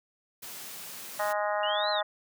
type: high-pass noise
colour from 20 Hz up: white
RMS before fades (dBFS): -42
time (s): 0.42-1.33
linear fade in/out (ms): 10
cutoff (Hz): 110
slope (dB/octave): 96
type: harmonic tone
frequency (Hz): 207.7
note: G#3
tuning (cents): 0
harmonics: 3 / 4 / 5 / 6 / 7 / 8 / 9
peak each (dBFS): -30 / -32 / -36 / -36 / -38 / -43 / -38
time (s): 1.19-2.03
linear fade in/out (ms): 10
type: exponential two-way sweep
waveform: sine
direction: up then down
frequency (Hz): 2799 to 4186 to 3461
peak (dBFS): -31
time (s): 1.63-2.01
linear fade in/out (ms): 5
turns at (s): 1.9
effects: none